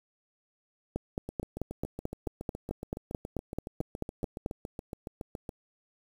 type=two click trains; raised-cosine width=2 ms; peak=-24 / -18 dBFS; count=31 / 17; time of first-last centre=1.29-5.492 / 0.96-4.461 s; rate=7.14 / 4.57 Hz; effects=8-bit